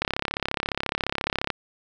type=click train; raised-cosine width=0.3 ms; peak=-8 dBFS; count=52; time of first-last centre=0.02-1.503 s; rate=34.4 Hz; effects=none